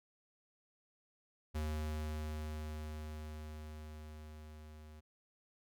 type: tone with level ramp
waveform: square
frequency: 76.8 Hz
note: D#2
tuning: 22 cents flat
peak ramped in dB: -36 to -53 dBFS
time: 1.54-5.01 s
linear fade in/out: 20 ms
effects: none